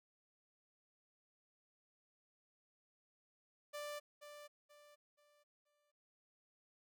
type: tone with echo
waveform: sawtooth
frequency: 589 Hz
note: D5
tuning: 5 cents sharp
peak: -40 dBFS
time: 3.73-4 s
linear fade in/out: 20 ms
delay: 480 ms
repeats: 4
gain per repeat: -9 dB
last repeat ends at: 5.92 s
effects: none